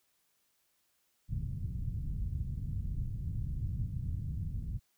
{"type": "low-pass noise", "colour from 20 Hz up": "white", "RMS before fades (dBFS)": -36, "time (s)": [1.28, 4.8], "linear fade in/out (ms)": 50, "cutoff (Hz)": 130, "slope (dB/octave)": 24, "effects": ["white hiss -75 dBFS RMS until 4.97 s"]}